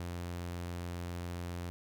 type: tone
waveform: sawtooth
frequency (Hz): 87.31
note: F2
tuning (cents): 0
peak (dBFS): -34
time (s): 0-1.7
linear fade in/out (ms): 0
effects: none